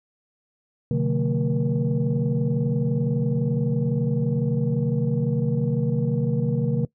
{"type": "tone cluster", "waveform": "sine", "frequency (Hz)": [127.9, 147.8, 179.7, 225.6, 475.5], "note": ["C3", "D3", "F3", "A3", "A#4"], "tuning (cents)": [-39, 11, 50, 44, 34], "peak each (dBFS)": [-24, -23, -28, -26, -29], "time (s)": [0.91, 6.85], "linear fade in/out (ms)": 2, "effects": ["noise-tail reverb RT60 0.1 s tail -20 dB re dry", "tanh soft clip ceiling -13 dBFS"]}